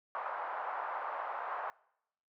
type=band-pass noise; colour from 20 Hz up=white; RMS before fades=-39 dBFS; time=0.15-1.7 s; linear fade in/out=0 ms; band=680 to 1200 Hz; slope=24 dB/octave; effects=noise-tail reverb RT60 0.8 s tail -24 dB re dry